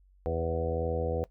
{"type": "harmonic tone with a mistuned harmonic", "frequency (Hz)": 82.41, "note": "E2", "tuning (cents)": 0, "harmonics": [1, 2, 3, 4, 5, 6, 7, 8, 9], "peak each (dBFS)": [-33, -39, -43, -41, -38, -31, -42, -41, -40], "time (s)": [0.26, 1.24], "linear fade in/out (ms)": 0, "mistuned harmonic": 7, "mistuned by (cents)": -29, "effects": ["noise-tail reverb RT60 0.1 s tail -19 dB re dry", "added 47 Hz sine -58 dBFS peak until 1.3 s"]}